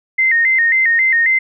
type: tone with vibrato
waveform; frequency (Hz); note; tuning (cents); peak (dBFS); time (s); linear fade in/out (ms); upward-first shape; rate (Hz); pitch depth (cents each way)
sine; 1959; B6; -15; -10; 0.18-1.39; 10; square; 3.7; 99
effects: none